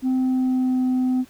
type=tone with pitch glide; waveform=sine; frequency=258.6 to 255.2 Hz; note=C4 to C4; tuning=-20 to -43 cents; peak=-15 dBFS; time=0.02-1.25 s; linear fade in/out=50 ms; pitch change=-23 cents; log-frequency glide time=0.16-0.85 s; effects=tanh soft clip ceiling -17 dBFS + pink hiss -52 dBFS RMS until 1.29 s